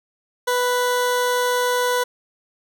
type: tone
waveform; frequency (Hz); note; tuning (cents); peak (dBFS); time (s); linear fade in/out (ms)
20% pulse; 493.9; B4; 0; -13; 0.47-2.04; 10
effects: none